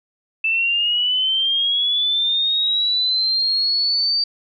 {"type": "linear sweep", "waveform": "sine", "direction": "up", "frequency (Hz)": [2637, 4641], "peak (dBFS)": -16, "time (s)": [0.44, 4.24], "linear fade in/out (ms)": 5, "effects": []}